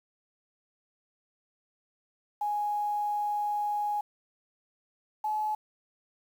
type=tone pair in turn; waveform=sine; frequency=831 / 854.4 Hz; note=G#5 / G#5; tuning=+1 / +49 cents; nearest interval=unison; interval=48 cents; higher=second; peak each=-27 dBFS; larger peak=neither; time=2.41-4.01 / 5.24-5.55 s; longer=first; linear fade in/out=5 ms; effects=9-bit